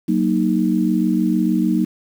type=chord; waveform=sine; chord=D# minor; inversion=first; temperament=just; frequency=186.68 / 233.3 / 311.1 Hz; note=F#3 / A#3 / D#4; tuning=+16 / +2 / 0 cents; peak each=-19 dBFS; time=0.08-1.85 s; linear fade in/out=10 ms; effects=7-bit